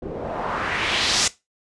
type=noise with low-pass filter sweep; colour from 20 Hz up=white; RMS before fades=-24 dBFS; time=0.02-1.28 s; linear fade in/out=5 ms; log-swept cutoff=350 to 6800 Hz; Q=1.8; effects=noise-tail reverb RT60 0.2 s tail -17 dB re dry + resampled to 24000 Hz